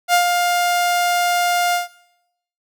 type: tone with ADSR envelope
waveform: sawtooth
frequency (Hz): 705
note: F5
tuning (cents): +16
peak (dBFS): -7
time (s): 0.08-1.88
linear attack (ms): 56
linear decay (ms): 100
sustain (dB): -5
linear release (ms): 140
effects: noise-tail reverb RT60 0.8 s tail -18 dB re dry